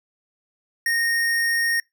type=tone; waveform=square; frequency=1853 Hz; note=A#6; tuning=11 cents flat; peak=-20 dBFS; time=0.86-1.8 s; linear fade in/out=2 ms; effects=noise-tail reverb RT60 0.2 s tail -26 dB re dry